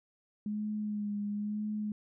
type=tone with vibrato; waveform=sine; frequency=208.7 Hz; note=G#3; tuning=9 cents sharp; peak=-32 dBFS; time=0.46-1.92 s; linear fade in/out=2 ms; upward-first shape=sine; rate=1 Hz; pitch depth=29 cents each way; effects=none